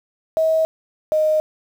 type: tone pair in turn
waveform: sine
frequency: 640 / 619.6 Hz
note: D#5 / D#5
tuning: +49 / -7 cents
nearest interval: minor second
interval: 56 cents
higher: first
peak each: -14 dBFS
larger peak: neither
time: 0.37-0.65 / 1.12-1.4 s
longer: neither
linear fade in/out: 0 ms
effects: 7-bit